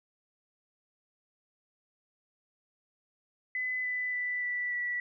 sine tone with pitch steps, 2012 / 1996.9 / 1982 / 1967.2 / 1952.5 Hz, B6 / B6 / B6 / B6 / B6, +32 / +19 / +6 / -7 / -20 cents, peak -30 dBFS, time 3.55-5 s, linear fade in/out 2 ms, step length 290 ms, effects none

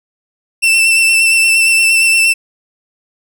40% pulse tone with vibrato, 2677 Hz, E7, 26 cents sharp, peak -7 dBFS, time 0.62-2.34 s, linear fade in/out 20 ms, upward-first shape sine, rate 8.6 Hz, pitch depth 23 cents each way, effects none

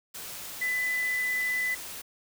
sine tone in noise, 2000 Hz, B6, 21 cents sharp, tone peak -26 dBFS, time 0.61-1.75 s, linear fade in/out 10 ms, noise white, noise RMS -40 dBFS, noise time 0.14-2.02 s, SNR +11 dB, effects none

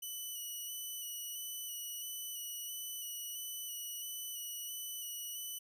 5% pulse tone with vibrato, 2960 Hz, F#7, in tune, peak -33 dBFS, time 0.02-5.59 s, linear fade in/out 10 ms, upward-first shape square, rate 1.5 Hz, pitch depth 17 cents each way, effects none

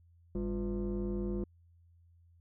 sine tone with frequency modulation, 198.9 Hz, G3, 25 cents sharp, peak -30 dBFS, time 0.35-1.44 s, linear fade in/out 2 ms, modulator 152 Hz, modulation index 1.3, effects tanh soft clip ceiling -30 dBFS + added 85 Hz sine -60 dBFS peak until 2.4 s

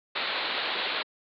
white low-pass noise, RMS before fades -30 dBFS, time 0.15-1.03 s, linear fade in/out 10 ms, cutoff 4300 Hz, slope 96 dB/octave, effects high-pass 400 Hz 12 dB/octave

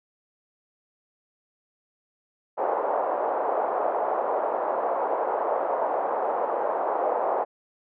pink band-pass noise, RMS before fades -26 dBFS, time 2.57-7.45 s, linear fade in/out 20 ms, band 520 to 910 Hz, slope 24 dB/octave, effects none

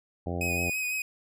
harmonic tone, 87.31 Hz, F2, in tune, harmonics 1 / 2 / 3 / 4 / 5 / 6 / 7 / 8 / 9, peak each -33 / -36 / -38 / -39 / -40 / -41 / -41 / -42 / -43 dBFS, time 0.26-0.7 s, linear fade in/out 5 ms
45% pulse tone with vibrato, 2509 Hz, D#7, 14 cents sharp, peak -28 dBFS, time 0.41-1.02 s, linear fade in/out 2 ms, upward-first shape sine, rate 6 Hz, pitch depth 26 cents each way
effects none

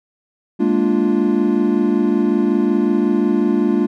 triangle chord, Bb dominant seventh, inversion third, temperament equal, 207.7 / 233.1 / 293.7 / 349.2 Hz, Ab3 / Bb3 / D4 / F4, 0 / 0 / 0 / 0 cents, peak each -17 dBFS, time 0.59-3.87 s, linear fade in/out 20 ms, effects none

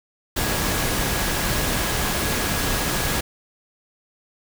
sine tone in noise, 1661.2 Hz, G#6, in tune, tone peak -34 dBFS, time 0.36-3.21 s, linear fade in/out 10 ms, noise pink, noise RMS -23 dBFS, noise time 0.36-3.21 s, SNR -14 dB, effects none

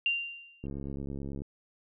sine tone with exponential decay, 2778 Hz, F7, 10 cents flat, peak -23 dBFS, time 0.06-0.66 s, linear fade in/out 1 ms, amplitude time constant 130 ms
click train, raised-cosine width 3 ms, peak -26 dBFS, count 55, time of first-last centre 0.64-1.419 s, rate 69.3 Hz
effects none

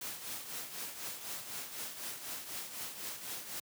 white noise with tremolo, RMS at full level -40 dBFS, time 0.01-3.6 s, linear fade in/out 5 ms, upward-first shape triangle, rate 4 Hz, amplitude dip 65%, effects high-pass 100 Hz 12 dB/octave

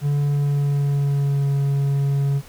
triangle tone with pitch glide, 144.1 to 139.76 Hz, D3 to C#3, -33 to +15 cents, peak -15 dBFS, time 0.01-2.42 s, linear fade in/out 50 ms, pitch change -52 cents, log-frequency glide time 0.2-1.53 s, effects pink hiss -46 dBFS RMS until 2.48 s

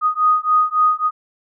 sine beating tone pair, 1242 / 1245.6 Hz, D#6 / D#6, -3 / +2 cents, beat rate 3.6 Hz, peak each -16 dBFS, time 0.01-1.11 s, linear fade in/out 50 ms, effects none

